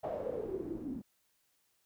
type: noise with low-pass filter sweep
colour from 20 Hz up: white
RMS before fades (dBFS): -39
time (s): 0.03-1.02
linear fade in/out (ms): 10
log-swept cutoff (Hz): 670 to 240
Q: 9.3
effects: white hiss -75 dBFS RMS until 1.85 s